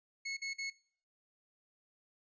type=tone bursts; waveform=sawtooth; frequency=2189 Hz; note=C#7; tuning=22 cents flat; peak=-34 dBFS; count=3; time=0.25-0.702 s; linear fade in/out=10 ms; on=120 ms; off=46 ms; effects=noise-tail reverb RT60 0.5 s tail -20 dB re dry + resampled to 16000 Hz